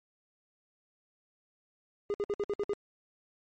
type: tone bursts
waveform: triangle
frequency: 408.5 Hz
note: G#4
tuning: 29 cents flat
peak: -26 dBFS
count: 7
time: 2.1-2.734 s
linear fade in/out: 0 ms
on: 40 ms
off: 59 ms
effects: MP3 32 kbps